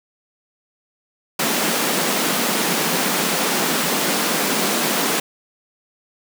pink high-pass noise, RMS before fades -20 dBFS, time 1.39-5.2 s, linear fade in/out 5 ms, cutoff 170 Hz, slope 48 dB/octave, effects none

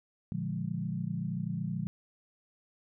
sine chord, Bb dominant seventh, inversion none, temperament equal, 116.54 / 146.83 / 174.61 / 207.7 Hz, Bb2 / D3 / F3 / Ab3, 0 / 0 / 0 / 0 cents, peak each -39 / -37 / -35 / -39 dBFS, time 0.32-1.87 s, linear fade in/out 0 ms, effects none

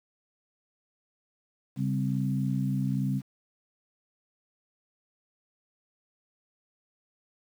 sine tone cluster, 136.8 / 197.8 / 261.4 Hz, C#3 / G3 / C4, -23 / +16 / -1 cents, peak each -28 / -30 / -33 dBFS, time 1.76-3.22 s, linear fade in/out 50 ms, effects 9-bit

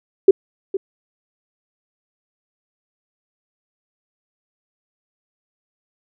sine tone with echo, 387.8 Hz, G4, 19 cents flat, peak -3 dBFS, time 0.28-0.31 s, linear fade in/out 5 ms, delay 460 ms, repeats 1, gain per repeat -15 dB, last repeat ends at 0.77 s, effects none

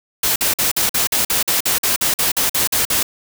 white noise bursts, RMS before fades -17 dBFS, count 16, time 0.23-3.03 s, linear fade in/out 5 ms, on 130 ms, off 48 ms, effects none

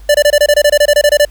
square tone bursts, 587.3 Hz, D5, in tune, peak -6 dBFS, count 15, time 0.09-1.251 s, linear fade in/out 5 ms, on 55 ms, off 24 ms, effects added 50 Hz sine -32 dBFS peak until 1.3 s + pink hiss -48 dBFS RMS until 1.3 s

